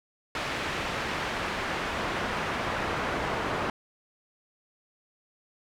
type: noise with band-pass filter sweep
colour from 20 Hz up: brown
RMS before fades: -31 dBFS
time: 0.35-3.7 s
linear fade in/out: 2 ms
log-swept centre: 2300 to 1300 Hz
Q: 0.76
effects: none

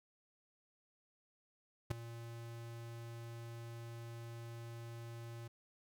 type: tone with ADSR envelope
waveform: square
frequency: 116.5 Hz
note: A#2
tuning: 1 cent flat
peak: -31 dBFS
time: 1.9-5.48 s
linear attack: 13 ms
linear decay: 6 ms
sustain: -16 dB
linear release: 8 ms
effects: none

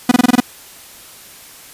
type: tone bursts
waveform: 45% pulse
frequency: 246.9 Hz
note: B3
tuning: in tune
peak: -6 dBFS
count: 7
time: 0.09-0.403 s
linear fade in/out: 5 ms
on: 25 ms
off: 23 ms
effects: white hiss -39 dBFS RMS until 1.73 s + resampled to 32000 Hz

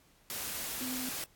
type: tone in noise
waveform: sine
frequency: 255.3 Hz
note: C4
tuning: 42 cents flat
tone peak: -37 dBFS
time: 0.81-1.09 s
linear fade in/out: 0 ms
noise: white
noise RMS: -38 dBFS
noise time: 0.3-1.24 s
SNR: -2 dB
effects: pink hiss -65 dBFS RMS until 1.35 s + AAC 64 kbps

